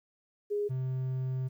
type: tone pair in turn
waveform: sine / triangle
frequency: 412.6 / 129.96 Hz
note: G#4 / C3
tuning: -11 / -11 cents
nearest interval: octave + minor sixth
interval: 2000 cents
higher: first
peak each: -28 dBFS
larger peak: neither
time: 0.5-0.69 / 0.69-1.49 s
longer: second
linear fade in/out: 20 ms
effects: 11-bit